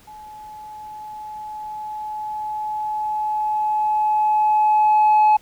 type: tone with level ramp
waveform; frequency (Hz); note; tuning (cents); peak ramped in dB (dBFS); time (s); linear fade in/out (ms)
sine; 853; G#5; +46; -37 to -8; 0.07-5.37; 10
effects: tanh soft clip ceiling -10 dBFS + pink hiss -52 dBFS RMS until 5.41 s